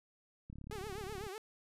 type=click train; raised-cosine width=5 ms; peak=-36 dBFS; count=28; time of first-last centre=0.5-1.267 s; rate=35.2 Hz
type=tone with vibrato; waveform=sawtooth; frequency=403.5 Hz; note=G#4; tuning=50 cents flat; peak=-39 dBFS; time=0.71-1.38 s; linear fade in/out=0 ms; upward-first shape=triangle; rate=8 Hz; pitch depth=180 cents each way
effects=resampled to 32000 Hz